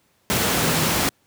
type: tone in noise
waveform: sine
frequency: 158.8 Hz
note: D#3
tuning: 36 cents sharp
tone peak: -27 dBFS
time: 0.58-0.93 s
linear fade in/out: 0 ms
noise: pink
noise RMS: -20 dBFS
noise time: 0.3-1.09 s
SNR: -10 dB
effects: pink hiss -63 dBFS RMS until 1.26 s + high-pass 100 Hz 12 dB/octave